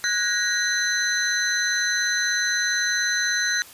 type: tone cluster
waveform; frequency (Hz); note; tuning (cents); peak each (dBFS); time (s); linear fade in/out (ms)
sine; 1464 / 1647 / 1887 / 4041 / 6130; F#6 / G#6 / A#6 / B7 / G8; -19 / -15 / +21 / +39 / -40; -27; 0.04-3.62; 0
effects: white hiss -45 dBFS RMS until 3.73 s + resampled to 32000 Hz